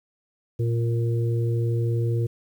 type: harmonic tone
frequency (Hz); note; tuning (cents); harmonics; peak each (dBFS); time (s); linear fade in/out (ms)
116.54; A#2; 0; 1 / 3 / 4; -21 / -31 / -33; 0.59-2.27; 10
effects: 9-bit